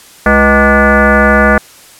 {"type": "tone with frequency modulation", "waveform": "sine", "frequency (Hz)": 622.3, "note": "D#5", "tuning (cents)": 0, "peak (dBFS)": -4, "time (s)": [0.26, 1.58], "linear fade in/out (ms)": 2, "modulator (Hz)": 278, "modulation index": 4.2, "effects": ["white hiss -38 dBFS RMS until 1.99 s", "low-pass 12000 Hz 12 dB/octave"]}